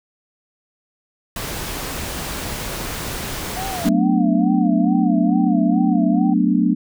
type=noise; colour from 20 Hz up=pink; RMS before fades=-27 dBFS; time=1.36-3.89 s; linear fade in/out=2 ms
type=tone with vibrato; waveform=sine; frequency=716 Hz; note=F5; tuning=43 cents sharp; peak=-26 dBFS; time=3.56-6.34 s; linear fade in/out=10 ms; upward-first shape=sine; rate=2.3 Hz; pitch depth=140 cents each way
type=chord; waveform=sine; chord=B minor seventh; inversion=second; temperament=equal; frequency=185 / 220 / 246.9 / 293.7 Hz; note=F#3 / A3 / B3 / D4; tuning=0 / 0 / 0 / 0 cents; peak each=-19 dBFS; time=3.84-6.75 s; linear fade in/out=20 ms
effects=none